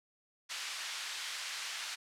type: band-pass noise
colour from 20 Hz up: white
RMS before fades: -41 dBFS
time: 0.49-1.96 s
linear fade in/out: 20 ms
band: 1300 to 4900 Hz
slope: 12 dB/octave
effects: low-pass 12000 Hz 12 dB/octave